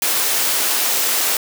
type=high-pass noise; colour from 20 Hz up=white; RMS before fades=-18 dBFS; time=0.02-1.37 s; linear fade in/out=2 ms; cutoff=320 Hz; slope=12 dB/octave; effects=none